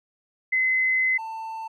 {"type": "tone pair in turn", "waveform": ["sine", "triangle"], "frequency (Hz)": [2043, 891.8], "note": ["C7", "A5"], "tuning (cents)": [-42, 23], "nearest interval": "octave + major second", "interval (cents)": 1435, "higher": "first", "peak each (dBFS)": [-19, -29], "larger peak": "first", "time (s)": [[0.52, 1.18], [1.18, 1.68]], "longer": "first", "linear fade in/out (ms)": 10, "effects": []}